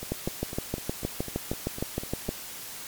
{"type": "two click trains", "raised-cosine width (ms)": 2, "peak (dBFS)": [-23, -14], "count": [10, 15], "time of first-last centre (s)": [[0.03, 2.286], [0.12, 2.291]], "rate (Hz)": [3.99, 6.45], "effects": ["white hiss -40 dBFS RMS until 2.87 s", "MP3 96 kbps"]}